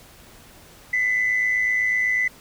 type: tone pair together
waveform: sine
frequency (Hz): 2000 / 2108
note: B6 / C7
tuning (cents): +21 / +12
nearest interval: minor second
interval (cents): 91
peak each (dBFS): -18 / -28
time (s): 0.93-2.28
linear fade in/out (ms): 5
effects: tanh soft clip ceiling -13 dBFS + pink hiss -48 dBFS RMS until 2.4 s